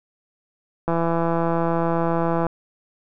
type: click train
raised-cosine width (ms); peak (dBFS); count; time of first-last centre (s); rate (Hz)
1; -9; 266; 0.88-2.467; 167
effects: none